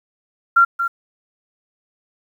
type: tone with echo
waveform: sine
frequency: 1378 Hz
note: F6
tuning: 24 cents flat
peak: -8 dBFS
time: 0.56-0.65 s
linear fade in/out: 10 ms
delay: 230 ms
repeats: 1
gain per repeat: -9 dB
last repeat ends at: 0.88 s
effects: 8-bit